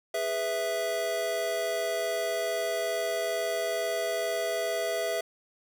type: chord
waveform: square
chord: E major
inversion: first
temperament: just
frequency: 412 / 494.4 / 659.3 Hz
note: G#4 / B4 / E5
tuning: -14 / +2 / 0 cents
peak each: -36 / -36 / -30 dBFS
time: 0.14-5.21 s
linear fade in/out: 5 ms
effects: none